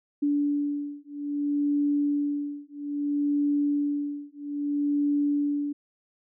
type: beating tone pair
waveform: sine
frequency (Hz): 289 / 289.61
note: D4 / D4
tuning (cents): -28 / -24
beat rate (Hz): 0.61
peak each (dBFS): -27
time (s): 0.22-5.73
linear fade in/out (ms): 10
effects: none